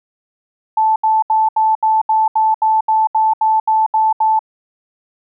sine tone bursts, 876 Hz, A5, 8 cents flat, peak -10 dBFS, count 14, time 0.77-4.392 s, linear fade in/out 5 ms, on 190 ms, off 74 ms, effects none

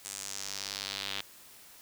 square tone with band-pass filter sweep, 49.38 Hz, G1, 13 cents sharp, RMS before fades -39 dBFS, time 0.05-1.21 s, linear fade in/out 0 ms, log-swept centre 8100 to 3400 Hz, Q 2.3, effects white hiss -54 dBFS RMS until 1.81 s

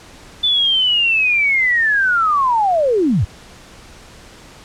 sine linear sweep, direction down, 3520 to 69.2 Hz, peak -12 dBFS, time 0.43-3.25 s, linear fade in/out 10 ms, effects pink hiss -41 dBFS RMS until 4.64 s + low-pass 8000 Hz 12 dB/octave

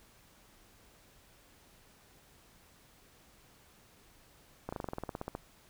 slowing click train, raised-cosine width 1 ms, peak -23 dBFS, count 14, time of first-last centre 4.69-5.351 s, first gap 35 ms, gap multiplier 1.06, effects pink hiss -62 dBFS RMS until 5.69 s

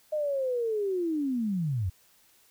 sine linear sweep, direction down, 620 to 82.41 Hz, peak -26 dBFS, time 0.12-1.9 s, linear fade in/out 10 ms, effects white hiss -62 dBFS RMS until 2.5 s

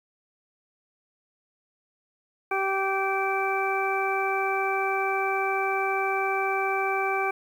harmonic tone, 387.8 Hz, G4, 19 cents flat, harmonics 1 / 2 / 3 / 4 / 6, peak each -29 / -28 / -31 / -33 / -30 dBFS, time 2.51-7.31 s, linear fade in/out 5 ms, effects 9-bit

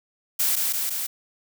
blue noise with echo, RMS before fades -22 dBFS, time 0.39-0.56 s, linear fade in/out 10 ms, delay 170 ms, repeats 3, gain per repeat -2 dB, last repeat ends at 1.07 s, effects none

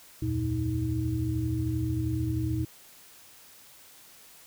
sine tone cluster, 76 / 89 / 118.7 / 316.1 Hz, D#2 / F2 / A#2 / D#4, -40 / +33 / +32 / +27 cents, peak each -35 / -35 / -29 / -31 dBFS, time 0.22-2.65 s, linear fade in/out 5 ms, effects white hiss -53 dBFS RMS until 4.46 s

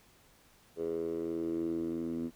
10% pulse tone with band-pass filter sweep, 82.9 Hz, E2, 10 cents sharp, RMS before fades -35 dBFS, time 0.76-2.31 s, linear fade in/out 50 ms, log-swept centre 430 to 270 Hz, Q 5.7, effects pink hiss -63 dBFS RMS until 2.35 s

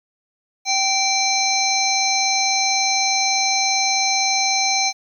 harmonic tone with a mistuned harmonic, 777 Hz, G5, 16 cents flat, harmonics 1 / 3 / 5 / 7 / 8, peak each -22 / -23 / -22 / -27 / -22 dBFS, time 0.65-4.93 s, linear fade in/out 50 ms, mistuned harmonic 5, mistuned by +94 cents, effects 9-bit

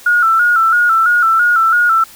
sine tone with vibrato, 1384 Hz, F6, 16 cents flat, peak -8 dBFS, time 0.06-2.04 s, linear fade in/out 5 ms, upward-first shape square, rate 3 Hz, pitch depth 66 cents each way, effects white hiss -39 dBFS RMS until 2.15 s

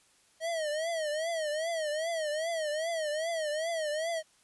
square tone with vibrato, 633 Hz, D#5, 30 cents sharp, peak -31 dBFS, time 0.4-4.23 s, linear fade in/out 50 ms, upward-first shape triangle, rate 2.5 Hz, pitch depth 140 cents each way, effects white hiss -65 dBFS RMS until 4.43 s + resampled to 24000 Hz

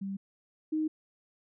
sine tone pair in turn, 195.5 / 311.4 Hz, G3 / D#4, -4 / +2 cents, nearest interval minor sixth, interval 806 cents, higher second, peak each -33 / -27 dBFS, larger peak second, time 0.01-0.17 / 0.72-0.88 s, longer neither, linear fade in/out 10 ms, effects none

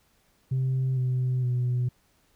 sine tone with pitch steps, 130.81 / 127.31 / 123.9 Hz, C3 / C3 / B2, 0 / -47 / +6 cents, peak -21 dBFS, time 0.51-1.89 s, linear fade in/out 10 ms, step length 460 ms, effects tanh soft clip ceiling -21 dBFS + pink hiss -66 dBFS RMS until 2.35 s

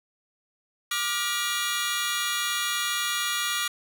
20% pulse tone cluster, 1183 / 1423 / 1921 / 3366 Hz, D6 / F6 / B6 / G#7, +12 / +32 / -48 / +23 cents, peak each -26 dBFS, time 0.91-3.68 s, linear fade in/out 5 ms, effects none

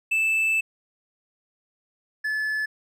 triangle tone pair in turn, 2636 / 1727.6 Hz, E7 / A6, -1 / -32 cents, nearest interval perfect fifth, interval 731 cents, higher first, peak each -18 / -22 dBFS, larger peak first, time 0.11-0.61 / 2.24-2.66 s, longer first, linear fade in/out 10 ms, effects none

